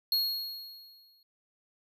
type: tone with exponential decay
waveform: square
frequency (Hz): 4303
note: C8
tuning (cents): +48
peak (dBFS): -24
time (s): 0.12-1.23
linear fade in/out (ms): 2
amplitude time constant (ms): 240
effects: none